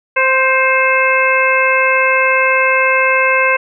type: harmonic tone with a mistuned harmonic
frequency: 523.3 Hz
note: C5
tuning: in tune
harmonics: 1 / 2 / 3 / 4 / 5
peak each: -16 / -16 / -16 / -16 / -16 dBFS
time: 0.16-3.57 s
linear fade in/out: 10 ms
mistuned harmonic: 4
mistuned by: +28 cents
effects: none